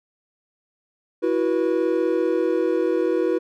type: chord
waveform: triangle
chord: E suspended second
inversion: none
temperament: equal with one note detuned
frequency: 329.6 / 370 / 485.1 Hz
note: E4 / F#4 / B4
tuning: 0 / 0 / -31 cents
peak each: -21 / -21 / -21 dBFS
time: 1.22-3.39 s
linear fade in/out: 20 ms
effects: none